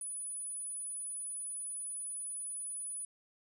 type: tone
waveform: sine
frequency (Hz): 9910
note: D#9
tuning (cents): -8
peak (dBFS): -38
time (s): 0.01-3.05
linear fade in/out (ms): 2
effects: none